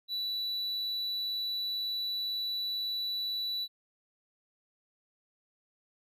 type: tone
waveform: triangle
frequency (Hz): 3951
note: B7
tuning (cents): 0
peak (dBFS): -30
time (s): 0.08-3.68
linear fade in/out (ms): 50
effects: none